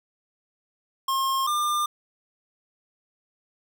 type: tone pair in turn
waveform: square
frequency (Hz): 1071 / 1199.1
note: C6 / D6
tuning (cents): +40 / +36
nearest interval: major second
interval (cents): 196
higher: second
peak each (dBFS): -23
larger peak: neither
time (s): 1.08-1.47 / 1.47-1.86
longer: neither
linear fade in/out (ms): 5
effects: none